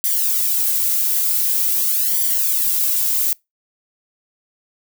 violet noise with flanger, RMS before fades -18 dBFS, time 0.04-3.33 s, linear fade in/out 0 ms, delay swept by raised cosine 0.75 to 2.75 ms, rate 0.46 Hz, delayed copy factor -0.85, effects noise-tail reverb RT60 0.2 s tail -25 dB re dry

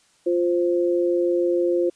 sine tone pair together, 349.5 / 523.3 Hz, F4 / C5, +1 / 0 cents, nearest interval perfect fifth, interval 699 cents, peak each -19 / -23 dBFS, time 0.26-1.9 s, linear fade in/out 10 ms, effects white hiss -60 dBFS RMS until 1.95 s + resampled to 22050 Hz

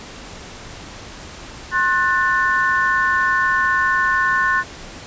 sine chord, F# diminished, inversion second, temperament just, 1065.6 / 1480 / 1776 Hz, C6 / F#6 / A6, +31 / 0 / +16 cents, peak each -19 dBFS, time 1.71-4.64 s, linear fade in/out 50 ms, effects pink hiss -36 dBFS RMS until 5.06 s + resampled to 16000 Hz

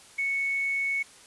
sine tone with quantisation, 2213 Hz, C#7, 3 cents flat, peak -25 dBFS, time 0.18-1.03 s, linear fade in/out 10 ms, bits 8, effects white hiss -52 dBFS RMS until 1.26 s + resampled to 24000 Hz

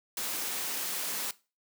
white noise, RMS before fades -34 dBFS, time 0.17-1.31 s, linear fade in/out 2 ms, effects noise-tail reverb RT60 0.3 s tail -19 dB re dry + high-pass 200 Hz 12 dB/octave

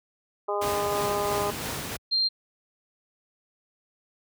harmonic tone, 204.6 Hz, G#3, 26 cents flat, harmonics 2 / 3 / 4 / 5 / 6, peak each -29 / -31 / -32 / -33 / -34 dBFS, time 0.48-1.51 s, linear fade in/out 10 ms
pink noise with tremolo, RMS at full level -31 dBFS, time 0.61-1.97 s, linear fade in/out 10 ms, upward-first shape sine, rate 3 Hz, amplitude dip 30%
sine tone, 4182 Hz, C8, 2 cents flat, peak -21 dBFS, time 2.11-2.29 s, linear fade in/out 20 ms
effects high-pass 80 Hz 12 dB/octave

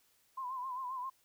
sine tone with vibrato, 1025 Hz, C6, 36 cents flat, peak -37 dBFS, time 0.37-1.1 s, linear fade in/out 10 ms, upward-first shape sine, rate 7.5 Hz, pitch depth 75 cents each way, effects white hiss -71 dBFS RMS until 1.24 s

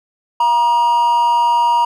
triangle tone with amplitude modulation, 950 Hz, A#5, 33 cents sharp, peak -7 dBFS, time 0.4-1.85 s, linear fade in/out 5 ms, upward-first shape sine, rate 260 Hz, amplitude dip 40%, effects none

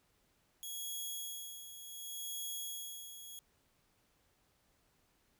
10% pulse tone with tremolo, 3328 Hz, G#7, 3 cents sharp, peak -31 dBFS, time 0.63-3.39 s, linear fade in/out 0 ms, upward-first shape sine, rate 0.68 Hz, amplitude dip 65%, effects pink hiss -74 dBFS RMS until 5.39 s

